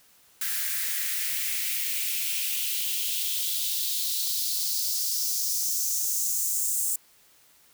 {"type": "noise with high-pass filter sweep", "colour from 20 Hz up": "blue", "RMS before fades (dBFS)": -28, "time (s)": [0.41, 6.96], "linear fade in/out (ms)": 5, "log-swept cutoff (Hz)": [1600, 7900], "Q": 3, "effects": ["white hiss -59 dBFS RMS until 7.73 s"]}